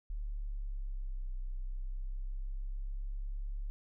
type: linear two-way sweep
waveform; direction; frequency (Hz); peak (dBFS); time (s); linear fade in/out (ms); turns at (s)
sine; down then up; 37.16 to 31.55 to 35.22; -35; 0.1-3.7; 0; 1.34
effects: none